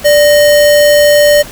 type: tone with sample-and-hold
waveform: sine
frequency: 587.3 Hz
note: D5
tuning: in tune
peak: -3 dBFS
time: 0.04-1.43 s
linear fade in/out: 20 ms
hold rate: 2450 Hz
effects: pink hiss -29 dBFS RMS until 1.51 s